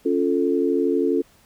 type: chord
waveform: sine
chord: Db augmented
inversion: none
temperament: equal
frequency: 277.2 / 349.2 / 440 Hz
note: Db4 / F4 / A4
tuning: 0 / 0 / 0 cents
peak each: -22 dBFS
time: 0.05-1.22 s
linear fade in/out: 10 ms
effects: pink hiss -56 dBFS RMS until 1.45 s